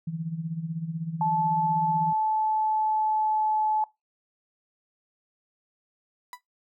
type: tone with tremolo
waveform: sine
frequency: 163.4 Hz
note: E3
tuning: 15 cents flat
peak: -26 dBFS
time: 0.07-2.13 s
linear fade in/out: 5 ms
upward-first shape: sine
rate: 16 Hz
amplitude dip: 75%
type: tone with pitch glide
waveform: sine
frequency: 870 to 861.5 Hz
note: A5 to A5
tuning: -20 to -37 cents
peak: -22 dBFS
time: 1.21-3.84 s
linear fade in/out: 2 ms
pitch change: -17 cents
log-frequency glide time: 2.07-3.65 s
type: tone with exponential decay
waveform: 35% pulse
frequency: 987.8 Hz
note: B5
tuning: in tune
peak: -32 dBFS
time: 6.33-6.41 s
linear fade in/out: 1 ms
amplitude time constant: 16 ms
effects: noise-tail reverb RT60 0.2 s tail -22 dB re dry